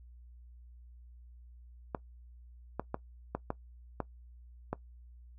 clicks, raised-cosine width 1 ms, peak -19 dBFS, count 7, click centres 1.948 / 2.796 / 2.944 / 3.35 / 3.504 / 4.003 / 4.73 s, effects noise-tail reverb RT60 0.1 s tail -19 dB re dry + added 60 Hz sine -51 dBFS peak until 5.38 s

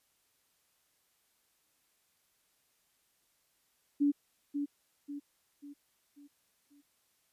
sine tone with echo, 286.9 Hz, D4, 40 cents flat, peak -24 dBFS, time 4-4.12 s, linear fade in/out 20 ms, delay 540 ms, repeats 5, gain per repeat -7 dB, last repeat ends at 6.82 s, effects white hiss -74 dBFS RMS until 7.32 s + resampled to 32000 Hz

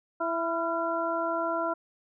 harmonic tone with a mistuned harmonic, 332.3 Hz, E4, 14 cents sharp, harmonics 1 / 2 / 3 / 4, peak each -34 / -30 / -33 / -32 dBFS, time 0.2-1.74 s, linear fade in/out 10 ms, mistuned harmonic 4, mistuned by +54 cents, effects none

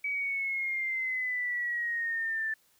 sine exponential sweep, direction down, 2283 to 1760 Hz, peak -29 dBFS, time 0.04-2.54 s, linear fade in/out 5 ms, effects white hiss -67 dBFS RMS until 2.79 s

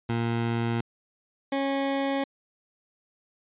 20% pulse tone pair in turn, 116.54 / 274.5 Hz, A#2 / C#4, 0 / -17 cents, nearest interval octave + minor third, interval 1483 cents, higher second, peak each -20 dBFS, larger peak neither, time 0.09-0.81 / 1.52-2.24 s, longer neither, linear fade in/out 5 ms, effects resampled to 8000 Hz

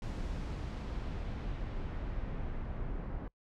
brown noise with low-pass filter sweep, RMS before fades -38 dBFS, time 0.02-3.28 s, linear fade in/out 2 ms, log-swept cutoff 7400 to 1500 Hz, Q 0.76, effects noise-tail reverb RT60 0.1 s tail -24 dB re dry

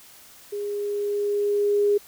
sine tone with level ramp, 410 Hz, G#4, 22 cents flat, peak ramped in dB -27 to -16 dBFS, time 0.52-1.98 s, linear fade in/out 10 ms, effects white hiss -49 dBFS RMS until 2.07 s

